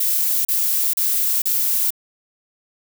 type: noise bursts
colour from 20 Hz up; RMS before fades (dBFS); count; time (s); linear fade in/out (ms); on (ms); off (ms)
violet; -19; 4; 0-1.905; 5; 450; 35
effects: none